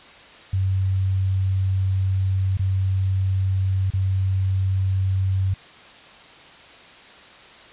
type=tone with dropouts; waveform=sine; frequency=95.3 Hz; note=G2; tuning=48 cents flat; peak=-18 dBFS; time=0.53-5.54 s; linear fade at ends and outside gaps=5 ms; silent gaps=2.572-2.593 / 3.904-3.936 s; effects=white hiss -45 dBFS RMS until 7.72 s + resampled to 8000 Hz